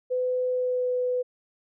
sine tone with pitch glide, 504 to 499.1 Hz, B4 to B4, +35 to +18 cents, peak -23 dBFS, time 0.1-1.23 s, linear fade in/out 20 ms, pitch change -17 cents, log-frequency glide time 0.5-0.9 s, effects none

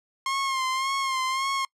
sawtooth tone with vibrato, 1066 Hz, C6, 32 cents sharp, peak -21 dBFS, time 0.26-1.65 s, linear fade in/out 2 ms, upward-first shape sine, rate 1.8 Hz, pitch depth 47 cents each way, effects noise-tail reverb RT60 0.1 s tail -26 dB re dry + low-pass 8000 Hz 12 dB/octave

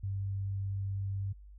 sine tone, 98 Hz, G2, in tune, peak -32 dBFS, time 0.03-1.33 s, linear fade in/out 10 ms, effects added 50 Hz sine -49 dBFS peak until 1.58 s

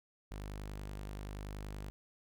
sawtooth tone, 50.5 Hz, G#1, 48 cents flat, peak -38 dBFS, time 0.31-1.9 s, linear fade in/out 0 ms, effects none

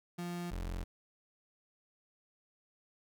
35% pulse tone pair in turn, 174.61 / 43.87 Hz, F3 / F1, 0 / +9 cents, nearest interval 2 octaves, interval 2391 cents, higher first, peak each -36 / -35 dBFS, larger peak second, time 0.18-0.51 / 0.51-0.84 s, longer neither, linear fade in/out 10 ms, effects none

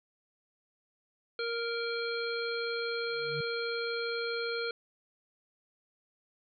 harmonic tone, 466.2 Hz, A#4, in tune, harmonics 1 / 3 / 5 / 7 / 9, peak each -34 / -37 / -42 / -45 / -40 dBFS, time 1.39-4.71 s, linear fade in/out 2 ms
sine tone with exponential growth, 147 Hz, D3, 2 cents sharp, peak -34 dBFS, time 3.06-3.41 s, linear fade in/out 5 ms, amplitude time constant 76 ms
effects none

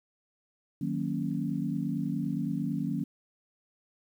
sine chord, D# minor seventh, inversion none, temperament equal, 155.56 / 185 / 233.1 / 277.2 Hz, D#3 / F#3 / A#3 / C#4, 0 / 0 / 0 / 0 cents, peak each -34 dBFS, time 0.81-3.04 s, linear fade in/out 5 ms, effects 10-bit

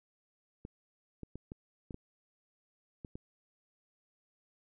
clicks, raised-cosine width 3 ms, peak -30 dBFS, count 8, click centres 0.651 / 1.233 / 1.356 / 1.519 / 1.908 / 1.944 / 3.048 / 3.155 s, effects none

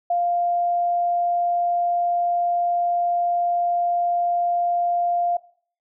sine tone, 698.5 Hz, F5, in tune, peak -18 dBFS, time 0.1-5.37 s, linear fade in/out 5 ms, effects noise-tail reverb RT60 0.5 s tail -20 dB re dry

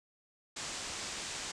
white low-pass noise, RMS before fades -41 dBFS, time 0.56-1.52 s, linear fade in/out 10 ms, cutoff 8200 Hz, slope 48 dB/octave, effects none

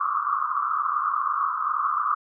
pink band-pass noise, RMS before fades -25 dBFS, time 0-2.15 s, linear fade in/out 10 ms, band 1100 to 1300 Hz, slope 96 dB/octave, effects none

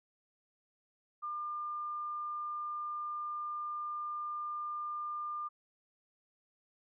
sine tone, 1200 Hz, D6, 37 cents sharp, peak -36 dBFS, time 1.22-5.49 s, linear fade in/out 20 ms, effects none

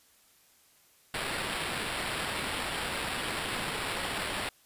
violet noise with sample-and-hold, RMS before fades -34 dBFS, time 1.14-4.49 s, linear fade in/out 2 ms, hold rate 6300 Hz, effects white hiss -63 dBFS RMS until 4.65 s + resampled to 32000 Hz

